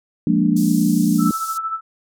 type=chord; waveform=sine; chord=Bb dominant seventh; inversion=second; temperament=equal with one note detuned; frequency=174.61 / 206 / 233.1 / 293.7 Hz; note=F3 / Ab3 / Bb3 / D4; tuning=0 / -14 / 0 / 0 cents; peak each=-19 dBFS; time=0.27-1.31 s; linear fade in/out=2 ms
type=band-pass noise; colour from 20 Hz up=pink; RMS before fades=-34 dBFS; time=0.56-1.58 s; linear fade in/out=10 ms; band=5400 to 15000 Hz; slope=24 dB/octave
type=tone with tremolo; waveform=sine; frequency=1318.5 Hz; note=E6; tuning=in tune; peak=-19 dBFS; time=1.18-1.81 s; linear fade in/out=50 ms; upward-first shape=sine; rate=13 Hz; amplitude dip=60%
effects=none